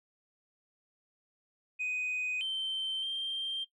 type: tone with pitch steps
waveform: sine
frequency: 2499 / 3108 / 3167 Hz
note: D#7 / G7 / G7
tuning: +7 / -16 / +17 cents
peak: -30 dBFS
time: 1.79-3.65 s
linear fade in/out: 20 ms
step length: 620 ms
effects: noise-tail reverb RT60 0.1 s tail -18 dB re dry + tanh soft clip ceiling -29 dBFS